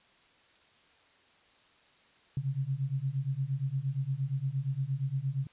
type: beating tone pair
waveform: sine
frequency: 130.81 / 139.41 Hz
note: C3 / C#3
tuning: 0 / +10 cents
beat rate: 8.6 Hz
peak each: -33 / -32 dBFS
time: 2.37-5.47 s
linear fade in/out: 2 ms
effects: white hiss -63 dBFS RMS until 5.52 s + resampled to 8000 Hz